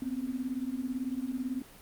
sine beating tone pair, 246.9 / 264.9 Hz, B3 / C4, 0 / +22 cents, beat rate 18 Hz, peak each -35 / -34 dBFS, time 0.02-1.62 s, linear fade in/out 2 ms, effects pink hiss -53 dBFS RMS until 1.81 s + Opus 32 kbps

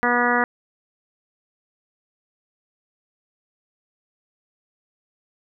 harmonic tone, 242.7 Hz, B3, 30 cents flat, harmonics 1 / 2 / 3 / 4 / 5 / 6 / 7 / 8, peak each -25 / -25 / -25 / -25 / -25 / -25 / -25 / -25 dBFS, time 0.03-0.44 s, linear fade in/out 0 ms, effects none

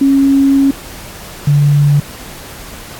sine tone pair in turn, 274.4 / 144.6 Hz, C#4 / D3, -17 / -27 cents, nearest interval major seventh, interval 1110 cents, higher first, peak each -6 dBFS, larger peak neither, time 0.01-0.71 / 1.47-2 s, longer first, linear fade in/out 5 ms, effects pink hiss -31 dBFS RMS until 2.99 s + AAC 64 kbps

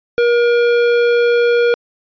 triangle tone with hard clipping, 476.1 Hz, A#4, 37 cents sharp, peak -12 dBFS, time 0.18-1.74 s, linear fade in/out 0 ms, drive 17 dB, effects resampled to 11025 Hz

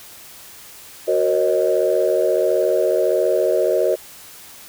sine chord, D# minor seventh, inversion first, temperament equal with one note detuned, 370 / 466.2 / 540.8 / 622.3 Hz, F#4 / A#4 / C#5 / D#5, 0 / 0 / -43 / 0 cents, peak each -20 / -20 / -20 / -19 dBFS, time 1.07-3.96 s, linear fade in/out 20 ms, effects tanh soft clip ceiling -6 dBFS + white hiss -41 dBFS RMS until 4.68 s

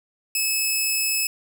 10% pulse tone, 2592 Hz, E7, 30 cents flat, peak -12 dBFS, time 0.35-1.27 s, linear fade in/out 2 ms, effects 9-bit

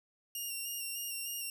5% pulse tone with vibrato, 2794 Hz, F7, in tune, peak -29 dBFS, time 0.35-1.5 s, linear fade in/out 2 ms, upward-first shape square, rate 3.3 Hz, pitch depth 24 cents each way, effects none

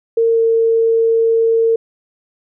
sine tone with pitch glide, 457.5 to 454.6 Hz, A#4 to A#4, -32 to -43 cents, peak -10 dBFS, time 0.17-1.76 s, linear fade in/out 5 ms, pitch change -11 cents, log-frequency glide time 0.34-0.39 s, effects none

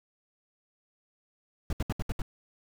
brown noise bursts, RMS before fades -29 dBFS, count 6, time 1.7-2.219 s, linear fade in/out 2 ms, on 29 ms, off 69 ms, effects none

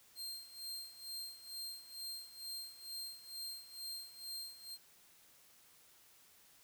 sawtooth tone with tremolo, 4186 Hz, C8, in tune, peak -39 dBFS, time 0.15-4.78 s, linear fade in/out 50 ms, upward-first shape sine, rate 2.2 Hz, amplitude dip 80%, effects white hiss -65 dBFS RMS until 6.63 s

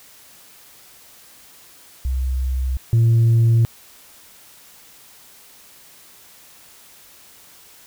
sine tone pair in turn, 64.6 / 115.1 Hz, C2 / A#2, -21 / -22 cents, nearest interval minor seventh, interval 999 cents, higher second, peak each -18 / -9 dBFS, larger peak second, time 2.05-2.77 / 2.93-3.65 s, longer neither, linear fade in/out 0 ms, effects tanh soft clip ceiling -10 dBFS + white hiss -47 dBFS RMS until 7.86 s

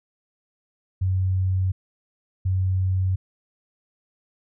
sine tone pair in turn, 93.6 / 93.6 Hz, F#2 / F#2, +20 / +20 cents, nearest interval unison, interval 0 cents, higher neither, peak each -19 dBFS, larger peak neither, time 1.01-1.72 / 2.45-3.16 s, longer neither, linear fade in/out 10 ms, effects none

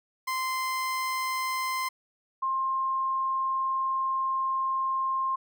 30% pulse / sine tone pair in turn, 1039 / 1060.2 Hz, C6 / C6, -12 / +23 cents, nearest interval unison, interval 35 cents, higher second, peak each -25 dBFS, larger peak neither, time 0.27-1.89 / 2.42-5.36 s, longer second, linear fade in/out 10 ms, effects none

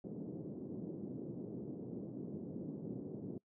pink band-pass noise, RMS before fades -45 dBFS, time 0.04-3.38 s, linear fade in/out 2 ms, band 150 to 400 Hz, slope 24 dB/octave, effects noise-tail reverb RT60 0.1 s tail -24 dB re dry

